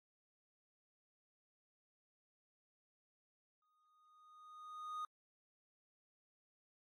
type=tone with exponential growth; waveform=triangle; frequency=1237 Hz; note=D#6; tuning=10 cents flat; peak=-38 dBFS; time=3.62-5.05 s; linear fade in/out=2 ms; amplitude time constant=310 ms; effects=AAC 64 kbps